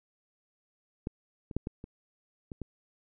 clicks, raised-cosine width 3 ms, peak -20 / -28 / -16 / -21 / -29 / -27 / -24 dBFS, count 7, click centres 1.071 / 1.512 / 1.566 / 1.671 / 1.841 / 2.518 / 2.617 s, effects none

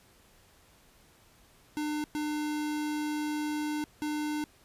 square tone bursts at uneven times, 300 Hz, D4, 37 cents sharp, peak -31 dBFS, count 3, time 1.77-2.04 / 2.15-3.84 / 4.02-4.44 s, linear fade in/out 0 ms, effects pink hiss -61 dBFS RMS until 4.64 s + resampled to 32000 Hz

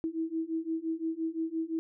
sine beating tone pair, 321.5 / 327.3 Hz, E4 / E4, -43 / -12 cents, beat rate 5.8 Hz, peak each -34 / -33 dBFS, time 0.04-1.79 s, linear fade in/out 0 ms, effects none

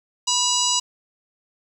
harmonic tone with a mistuned harmonic, 987 Hz, B5, 1 cent flat, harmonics 1 / 3 / 4 / 5 / 6 / 7 / 8, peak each -26 / -26 / -26 / -26 / -26 / -26 / -26 dBFS, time 0.27-0.8 s, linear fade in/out 10 ms, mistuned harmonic 3, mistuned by -54 cents, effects 8-bit

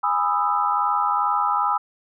sine chord, E major seventh, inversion first, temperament just, 824.1 / 988.9 / 1236.1 / 1318.5 Hz, G#5 / B5 / D#6 / E6, -14 / +2 / -12 / 0 cents, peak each -24 dBFS, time 0.03-1.78 s, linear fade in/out 10 ms, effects none

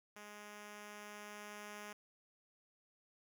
5% pulse tone with level ramp, 208.1 Hz, G#3, 4 cents sharp, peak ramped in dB -40 to -36 dBFS, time 0.16-1.93 s, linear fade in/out 5 ms, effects none

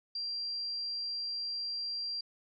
sine tone, 4739 Hz, D8, 15 cents sharp, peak -34 dBFS, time 0.15-2.21 s, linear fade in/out 5 ms, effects none

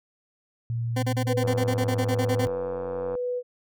sine tone with pitch glide, 116.54 to 110 Hz, A#2 to A2, 0 to 0 cents, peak -25 dBFS, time 0.7-2.47 s, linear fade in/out 0 ms, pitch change -100 cents, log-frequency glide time 1.25-1.89 s
20% pulse tone bursts, 256.2 Hz, C4, 36 cents flat, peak -20 dBFS, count 15, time 0.96-2.457 s, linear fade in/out 10 ms, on 69 ms, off 33 ms
sine tone with tremolo, 493.9 Hz, B4, in tune, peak -25 dBFS, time 1.25-3.43 s, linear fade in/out 50 ms, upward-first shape triangle, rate 1.1 Hz, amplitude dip 45%
click train, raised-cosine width 1 ms, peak -22 dBFS, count 157, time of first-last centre 1.44-3.152 s, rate 91.1 Hz
effects none

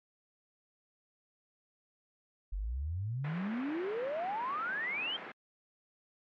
sine exponential sweep, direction up, 43.94 to 3237 Hz, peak -33 dBFS, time 2.52-5.17 s, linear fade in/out 10 ms
white band-pass noise, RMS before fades -46 dBFS, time 3.24-5.32 s, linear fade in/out 5 ms, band 170 to 2100 Hz, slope 24 dB/octave
effects MP3 96 kbps

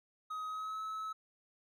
triangle tone with pitch glide, 1262 to 1295.2 Hz, D#6 to E6, +24 to -31 cents, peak -36 dBFS, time 0.3-1.13 s, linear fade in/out 10 ms, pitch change +45 cents, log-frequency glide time 0.47-0.81 s, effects none

